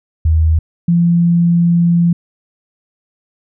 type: tone pair in turn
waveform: sine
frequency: 79.7 / 171.24 Hz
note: D#2 / F3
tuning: +42 / -34 cents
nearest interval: octave + minor second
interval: 1324 cents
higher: second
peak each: -8 dBFS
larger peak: neither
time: 0.25-0.59 / 0.88-2.13 s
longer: second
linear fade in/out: 5 ms
effects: none